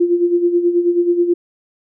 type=tone with tremolo; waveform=sine; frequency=348.2 Hz; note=F4; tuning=5 cents flat; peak=-9 dBFS; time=0-1.34 s; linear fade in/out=10 ms; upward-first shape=sine; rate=9.3 Hz; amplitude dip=65%; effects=none